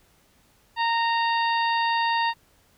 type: harmonic tone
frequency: 925 Hz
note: A#5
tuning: 14 cents flat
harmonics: 1 / 2 / 3 / 4 / 5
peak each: -22 / -28 / -32 / -34 / -36 dBFS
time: 0.76-2.34 s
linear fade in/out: 50 ms
effects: pink hiss -61 dBFS RMS until 2.77 s